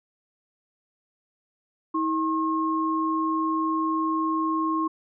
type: tone pair together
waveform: sine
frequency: 320 / 1076.3 Hz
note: D#4 / C6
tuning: +49 / +49 cents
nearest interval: octave + major sixth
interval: 2100 cents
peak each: -25 dBFS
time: 1.94-4.88 s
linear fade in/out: 10 ms
effects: none

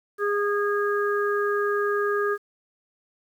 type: harmonic tone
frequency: 410 Hz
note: G#4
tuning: 22 cents flat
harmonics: 1 / 3 / 4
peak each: -23 / -28 / -29 dBFS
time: 0.18-2.38 s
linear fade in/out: 50 ms
effects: 9-bit

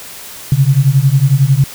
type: beating tone pair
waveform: sine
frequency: 130.81 / 141.81 Hz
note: C3 / C#3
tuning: 0 / +40 cents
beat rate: 11 Hz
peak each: -10 dBFS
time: 0.52-1.64 s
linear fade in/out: 2 ms
effects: white hiss -31 dBFS RMS until 1.74 s

